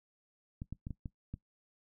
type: clicks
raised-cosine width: 5 ms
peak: -28 dBFS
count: 6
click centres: 0.619 / 0.726 / 0.869 / 0.907 / 1.058 / 1.34 s
effects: noise-tail reverb RT60 0.1 s tail -18 dB re dry